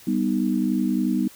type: chord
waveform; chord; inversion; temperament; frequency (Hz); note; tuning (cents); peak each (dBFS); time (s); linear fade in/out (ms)
sine; G augmented; none; equal with one note detuned; 196 / 246.9 / 310.1; G3 / B3 / D#4; 0 / 0 / -6; -24 / -23 / -25; 0.07-1.28; 5
effects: white hiss -48 dBFS RMS until 1.35 s